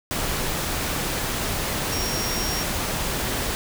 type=tone in noise; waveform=sine; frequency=5588 Hz; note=F8; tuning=in tune; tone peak=-29 dBFS; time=1.92-2.63 s; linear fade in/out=0 ms; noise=pink; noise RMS=-26 dBFS; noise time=0.11-3.55 s; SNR=-6 dB; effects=none